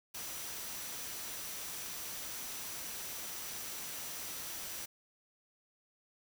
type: tone in noise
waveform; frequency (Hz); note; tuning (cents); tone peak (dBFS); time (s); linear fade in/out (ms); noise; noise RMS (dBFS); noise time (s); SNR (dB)
sine; 5880; F#8; -12; -51; 0.14-4.86; 10; white; -43; 0.14-4.86; -11
effects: none